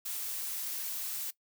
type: noise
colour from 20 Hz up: blue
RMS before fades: -37 dBFS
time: 0.05-1.31 s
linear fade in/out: 10 ms
effects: noise-tail reverb RT60 0.1 s tail -19 dB re dry